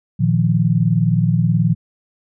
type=chord; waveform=sine; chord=Bb suspended fourth; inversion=none; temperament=equal; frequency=116.54 / 155.56 / 174.61 Hz; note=Bb2 / Eb3 / F3; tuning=0 / 0 / 0 cents; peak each=-17 dBFS; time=0.19-1.75 s; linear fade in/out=20 ms; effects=none